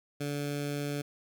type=tone with notch filter; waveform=15% pulse; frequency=144.4 Hz; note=D3; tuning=29 cents flat; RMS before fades=-34 dBFS; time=0.2-1.02 s; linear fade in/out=10 ms; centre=1000 Hz; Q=1.2; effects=none